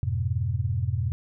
sine chord, F diminished, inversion none, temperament just, 87.31 / 104.77 / 125.72 Hz, F2 / Ab2 / Cb3, 0 / +16 / +31 cents, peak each -28 dBFS, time 0.03-1.12 s, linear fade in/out 0 ms, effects none

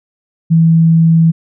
sine tone, 163.9 Hz, E3, 10 cents flat, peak -5 dBFS, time 0.5-1.32 s, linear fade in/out 20 ms, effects none

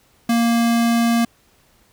square tone, 233.1 Hz, A#3, in tune, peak -15 dBFS, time 0.29-1.25 s, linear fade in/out 5 ms, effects pink hiss -57 dBFS RMS until 1.92 s

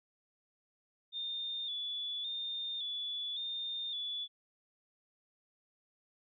sine tone with vibrato, 3535 Hz, A7, 7 cents sharp, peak -36 dBFS, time 1.12-4.28 s, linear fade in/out 50 ms, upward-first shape square, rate 0.89 Hz, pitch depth 46 cents each way, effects none

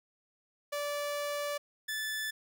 sawtooth tone pair in turn, 581 / 1744.2 Hz, D5 / A6, -19 / -16 cents, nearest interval octave + perfect fifth, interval 1903 cents, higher second, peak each -29 / -30 dBFS, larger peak first, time 0.72-1.58 / 1.88-2.31 s, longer first, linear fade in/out 10 ms, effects none

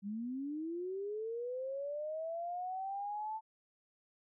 sine linear sweep, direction up, 193.6 to 887 Hz, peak -37 dBFS, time 0.02-3.41 s, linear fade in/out 50 ms, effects none

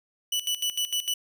sawtooth tone with tremolo, 2966 Hz, F#7, 4 cents sharp, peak -21 dBFS, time 0.32-1.14 s, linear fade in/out 5 ms, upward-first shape square, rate 6.6 Hz, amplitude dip 80%, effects none

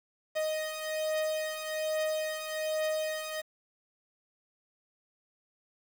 45% pulse beating tone pair, 622.3 / 623.5 Hz, D#5 / D#5, 0 / +3 cents, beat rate 1.2 Hz, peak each -36 / -32 dBFS, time 0.35-3.42 s, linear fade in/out 20 ms, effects 9-bit

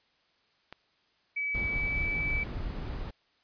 click, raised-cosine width 0.3 ms, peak -26 dBFS, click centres 0.726 s
sine tone with pitch glide, 2288 to 2303 Hz, D7 to D7, -46 to -34 cents, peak -29 dBFS, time 1.36-2.44 s, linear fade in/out 10 ms, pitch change +12 cents, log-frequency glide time 1.67-2.05 s
brown noise, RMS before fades -35 dBFS, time 1.54-3.11 s, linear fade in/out 10 ms
effects white hiss -69 dBFS RMS until 3.43 s + resampled to 11025 Hz

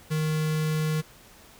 square tone with notch filter, 155.56 Hz, D#3, in tune, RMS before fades -26 dBFS, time 0.1-1.02 s, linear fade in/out 20 ms, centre 740 Hz, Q 2, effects pink hiss -52 dBFS RMS until 1.59 s

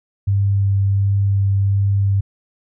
sine tone with vibrato, 99 Hz, G2, 18 cents sharp, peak -13 dBFS, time 0.27-2.21 s, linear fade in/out 10 ms, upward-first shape sine, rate 1.4 Hz, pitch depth 9 cents each way, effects none

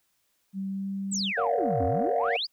sine tone with pitch glide, 193.6 to 195.62 Hz, G3 to G3, -21 to -3 cents, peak -29 dBFS, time 0.53-1.33 s, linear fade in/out 50 ms, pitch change +18 cents, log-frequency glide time 0.67-0.88 s
sine exponential two-way sweep, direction down then up, 8590 to 77.78 to 5150 Hz, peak -27 dBFS, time 1.11-2.47 s, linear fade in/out 20 ms, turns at 1.85 s
sine chord, Gb major seventh, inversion first, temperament equal with one note detuned, 466.2 / 567 / 698.5 / 740 Hz, Bb4 / Db5 / F5 / Gb5, 0 / +39 / 0 / 0 cents, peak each -28 / -30 / -28 / -31 dBFS, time 1.37-2.37 s, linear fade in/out 10 ms
sine tone with exponential decay, 268 Hz, C4, 42 cents sharp, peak -27 dBFS, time 1.8-2.4 s, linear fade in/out 5 ms, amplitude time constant 130 ms
effects tanh soft clip ceiling -16 dBFS + white hiss -72 dBFS RMS until 2.52 s

